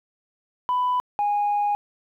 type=tone pair in turn; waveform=sine; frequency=995 / 823.3 Hz; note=B5 / G#5; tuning=+13 / -15 cents; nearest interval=minor third; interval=328 cents; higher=first; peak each=-18 dBFS; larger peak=neither; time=0.69-1 / 1.19-1.75 s; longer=second; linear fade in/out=0 ms; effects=tanh soft clip ceiling -17 dBFS + 10-bit